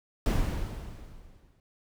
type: noise with exponential decay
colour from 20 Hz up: brown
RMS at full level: -22 dBFS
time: 0.26-1.6 s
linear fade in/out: 1 ms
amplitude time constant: 290 ms
effects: none